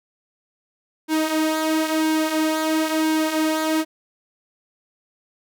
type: tone with flanger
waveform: sawtooth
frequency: 314.7 Hz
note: D#4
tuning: 20 cents sharp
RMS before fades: -21 dBFS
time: 1.08-3.85 s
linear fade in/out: 50 ms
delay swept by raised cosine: 1.5 to 6 ms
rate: 0.99 Hz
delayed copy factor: -0.55
effects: none